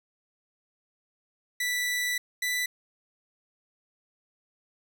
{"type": "tone pair in turn", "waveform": "sawtooth", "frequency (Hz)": [1972, 1983.4], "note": ["B6", "B6"], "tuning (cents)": [-3, 7], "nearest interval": "unison", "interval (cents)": 10, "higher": "second", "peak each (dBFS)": [-23, -23], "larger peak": "neither", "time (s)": [[1.6, 2.18], [2.42, 2.66]], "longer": "first", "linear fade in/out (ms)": 5, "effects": []}